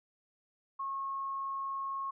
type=tone; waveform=sine; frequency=1089 Hz; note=C#6; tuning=31 cents flat; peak=-34 dBFS; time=0.79-2.11 s; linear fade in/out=10 ms; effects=none